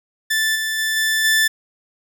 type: tone with level steps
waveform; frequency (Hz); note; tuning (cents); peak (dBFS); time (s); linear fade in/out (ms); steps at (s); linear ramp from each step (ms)
sawtooth; 1760; A6; 0; -13 / -17 / -15 / -13 / -10; 0.3-1.48; 10; 0.55 / 0.78 / 0.96 / 1.24; 10
effects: none